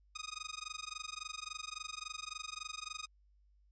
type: tone with amplitude modulation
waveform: 10% pulse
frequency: 1244.5 Hz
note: D#6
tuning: in tune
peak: -30 dBFS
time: 0.15-3.07 s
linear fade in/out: 10 ms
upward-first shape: sine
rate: 23.6 Hz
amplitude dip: 100%
effects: added 50 Hz sine -65 dBFS peak until 3.71 s + resampled to 16000 Hz